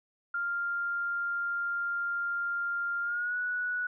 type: tone with pitch glide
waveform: sine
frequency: 1396.9 to 1471.4 Hz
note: F6 to F#6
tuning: 0 to -10 cents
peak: -29 dBFS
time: 0.34-3.87 s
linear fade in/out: 5 ms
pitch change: +90 cents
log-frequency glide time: 3.02-3.37 s
effects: none